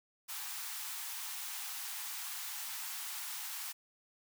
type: high-pass noise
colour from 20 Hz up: white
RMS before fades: -42 dBFS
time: 0.28-3.73 s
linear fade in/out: 20 ms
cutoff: 750 Hz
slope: 96 dB/octave
effects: none